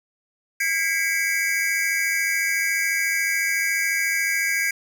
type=tone cluster; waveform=square; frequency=1625 / 1996 / 2203 / 2297 Hz; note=G#6 / B6 / C#7 / D7; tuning=-38 / +18 / -11 / -39 cents; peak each=-27 dBFS; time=0.6-4.71 s; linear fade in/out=5 ms; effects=none

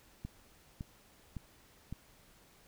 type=click train; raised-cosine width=5 ms; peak=-28 dBFS; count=4; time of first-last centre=0.25-1.926 s; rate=1.79 Hz; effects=pink hiss -63 dBFS RMS until 2.67 s

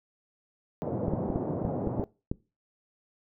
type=band-pass noise; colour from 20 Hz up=pink; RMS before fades=-32 dBFS; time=0.82-2.04 s; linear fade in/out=0 ms; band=110 to 710 Hz; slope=24 dB/octave
type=clicks; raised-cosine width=3 ms; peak=-16 dBFS; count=8; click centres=1.082 / 1.136 / 1.302 / 1.359 / 1.651 / 1.873 / 1.997 / 2.315 s
effects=noise-tail reverb RT60 0.3 s tail -22 dB re dry

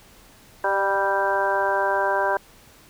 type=harmonic tone with a mistuned harmonic; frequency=196 Hz; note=G3; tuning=in tune; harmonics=2 / 3 / 4 / 5 / 6 / 7 / 8; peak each=-28 / -25 / -27 / -24 / -36 / -34 / -26 dBFS; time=0.64-2.37 s; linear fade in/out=2 ms; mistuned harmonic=3; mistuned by=+23 cents; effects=pink hiss -51 dBFS RMS until 2.89 s

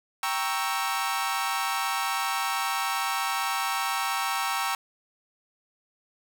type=chord; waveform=sawtooth; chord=G diminished seventh; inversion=none; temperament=equal; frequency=784 / 932.3 / 1108.7 / 1318.5 Hz; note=G5 / Bb5 / Db6 / Fb6; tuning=0 / 0 / 0 / 0 cents; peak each=-28 dBFS; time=0.23-4.75 s; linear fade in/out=2 ms; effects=9-bit

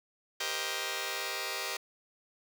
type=chord; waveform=5% pulse; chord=C minor seventh; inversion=second; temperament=just; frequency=392.4 / 470.9 / 523.3 / 627.9 Hz; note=G4 / Bb4 / C5 / Eb5; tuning=+2 / +18 / 0 / +16 cents; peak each=-28 dBFS; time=0.4-1.77 s; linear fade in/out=5 ms; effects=none

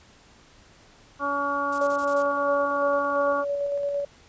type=harmonic tone; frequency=283.1 Hz; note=C#4; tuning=37 cents sharp; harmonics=1 / 2 / 3 / 4 / 5; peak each=-34 / -31 / -34 / -26 / -31 dBFS; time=1.19-3.45 s; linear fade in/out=50 ms
type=noise bursts; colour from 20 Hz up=violet; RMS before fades=-35 dBFS; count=6; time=1.72-2.226 s; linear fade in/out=5 ms; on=66 ms; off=22 ms
type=tone with tremolo; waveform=sine; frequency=569 Hz; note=C#5; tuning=45 cents sharp; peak=-23 dBFS; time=1.81-4.05 s; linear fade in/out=5 ms; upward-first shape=square; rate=8.9 Hz; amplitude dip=25%
effects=pink hiss -54 dBFS RMS until 4.28 s + resampled to 16000 Hz

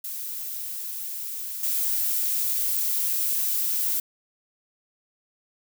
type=noise with level steps; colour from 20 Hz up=violet; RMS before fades=-33 / -25 dBFS; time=0.04-4 s; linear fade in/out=5 ms; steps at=1.63 s; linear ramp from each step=5 ms; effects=none

